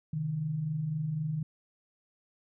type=tone pair together; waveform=sine; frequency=131.35 / 155.3 Hz; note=C3 / D#3; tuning=+7 / -3 cents; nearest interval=minor third; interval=290 cents; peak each=-39 / -30 dBFS; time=0.13-1.43 s; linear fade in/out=5 ms; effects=none